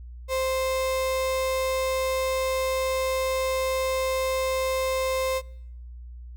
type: tone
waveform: 35% pulse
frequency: 523.3 Hz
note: C5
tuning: in tune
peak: -22 dBFS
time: 0.28-5.42 s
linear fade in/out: 50 ms
effects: noise-tail reverb RT60 0.8 s tail -26 dB re dry + added 60 Hz sine -38 dBFS peak until 6.36 s